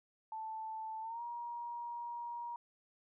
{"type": "tone with pitch glide", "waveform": "sine", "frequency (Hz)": [880, 948.6], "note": ["A5", "A#5"], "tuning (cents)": [0, 30], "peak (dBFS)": -40, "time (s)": [0.32, 2.56], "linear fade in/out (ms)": 2, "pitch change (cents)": 130, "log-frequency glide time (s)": [1.01, 1.22], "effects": []}